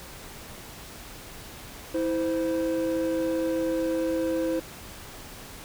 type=tone pair together; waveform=triangle; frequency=325.7 / 517 Hz; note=E4 / C5; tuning=-21 / -21 cents; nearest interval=minor sixth; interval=800 cents; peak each=-24 / -25 dBFS; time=1.94-4.6 s; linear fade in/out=10 ms; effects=tanh soft clip ceiling -15 dBFS + pink hiss -43 dBFS RMS until 5.64 s